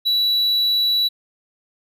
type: tone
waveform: triangle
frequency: 3932 Hz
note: B7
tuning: 8 cents flat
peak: -14 dBFS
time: 0.05-1.09 s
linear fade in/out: 20 ms
effects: none